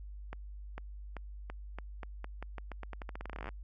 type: accelerating click train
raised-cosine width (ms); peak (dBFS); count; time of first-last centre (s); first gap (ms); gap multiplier
0.5; -27; 28; 0.33-3.49; 450; 0.86
effects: added 50 Hz sine -43 dBFS peak until 3.63 s